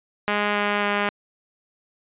5% pulse tone with pitch steps, 206.9 / 205.6 / 204.3 Hz, G#3 / G#3 / G#3, -6 / -17 / -28 cents, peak -9 dBFS, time 0.28-1.09 s, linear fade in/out 0 ms, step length 270 ms, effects resampled to 8000 Hz

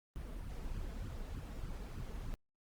brown noise with flanger, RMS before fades -43 dBFS, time 0.16-2.34 s, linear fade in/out 0 ms, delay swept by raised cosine 0.64 to 4.74 ms, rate 3.3 Hz, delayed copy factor +0.7, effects Opus 32 kbps

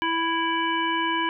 harmonic tone, 330.1 Hz, E4, 2 cents sharp, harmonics 1 / 3 / 5 / 7 / 9, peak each -29 / -25 / -29 / -32 / -31 dBFS, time 0.02-1.29 s, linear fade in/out 0 ms, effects none

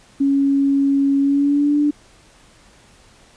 sine tone with pitch glide, 277.2 to 293.7 Hz, C#4 to D4, 0 to 0 cents, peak -13 dBFS, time 0.2-1.91 s, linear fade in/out 10 ms, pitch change +100 cents, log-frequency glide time 1.2-1.79 s, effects pink hiss -50 dBFS RMS until 3.36 s + resampled to 22050 Hz

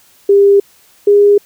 sine tone pair in turn, 400.1 / 408 Hz, G4 / G#4, +35 / -31 cents, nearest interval unison, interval 34 cents, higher second, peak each -4 dBFS, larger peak neither, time 0.29-0.6 / 1.07-1.38 s, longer neither, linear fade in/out 5 ms, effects white hiss -48 dBFS RMS until 1.45 s

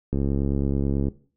click train, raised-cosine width 3 ms, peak -12 dBFS, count 67, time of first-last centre 0.13-1.084 s, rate 69.2 Hz, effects noise-tail reverb RT60 0.4 s tail -17 dB re dry

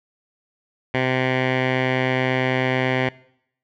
10% pulse tone with low-pass filter, 129.1 Hz, C3, 23 cents flat, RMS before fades -21 dBFS, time 0.94-3.09 s, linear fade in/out 5 ms, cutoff 2400 Hz, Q 3.2, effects noise-tail reverb RT60 0.7 s tail -21 dB re dry

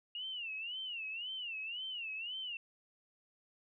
sine tone with vibrato, 2818 Hz, F7, 15 cents sharp, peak -39 dBFS, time 0.15-2.57 s, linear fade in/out 2 ms, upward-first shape sine, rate 1.9 Hz, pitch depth 170 cents each way, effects none

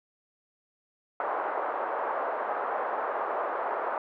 pink band-pass noise, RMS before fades -31 dBFS, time 1.2-3.98 s, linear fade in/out 2 ms, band 510 to 1300 Hz, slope 24 dB/octave, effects none

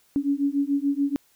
sine beating tone pair, 278.4 / 285.3 Hz, C#4 / C#4, +8 / +50 cents, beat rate 6.9 Hz, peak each -24 dBFS, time 0.16-1.16 s, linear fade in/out 0 ms, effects white hiss -62 dBFS RMS until 1.35 s

